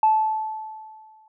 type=tone with exponential decay; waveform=sine; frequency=871 Hz; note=A5; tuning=18 cents flat; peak=-12 dBFS; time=0.03-1.28 s; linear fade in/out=2 ms; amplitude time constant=270 ms; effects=tanh soft clip ceiling -8 dBFS